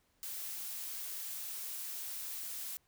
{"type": "noise", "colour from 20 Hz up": "blue", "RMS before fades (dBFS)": -42, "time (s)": [0.23, 2.77], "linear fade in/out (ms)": 0, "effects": ["pink hiss -74 dBFS RMS until 2.87 s"]}